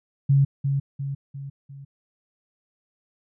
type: tone with echo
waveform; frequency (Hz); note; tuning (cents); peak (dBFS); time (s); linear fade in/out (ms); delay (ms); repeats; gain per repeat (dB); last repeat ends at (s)
sine; 138.59; C#3; 0; -14; 0.29-0.45; 10; 350; 4; -6; 1.85
effects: none